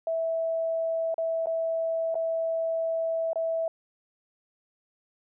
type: tone with dropouts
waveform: sine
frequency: 655 Hz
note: E5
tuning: 11 cents flat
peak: -25 dBFS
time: 0.07-3.68 s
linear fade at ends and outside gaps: 2 ms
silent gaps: 1.143-1.181 / 1.459-1.469 / 2.144-2.153 / 3.332-3.357 s
effects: none